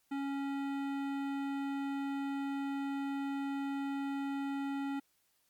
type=tone with hard clipping; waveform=sine; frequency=277.2 Hz; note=C#4; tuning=in tune; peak=-36 dBFS; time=0.11-5 s; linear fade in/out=10 ms; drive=16 dB; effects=white hiss -74 dBFS RMS until 5.49 s + MP3 96 kbps